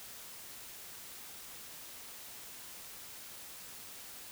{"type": "silence", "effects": ["white hiss -49 dBFS RMS until 4.31 s"]}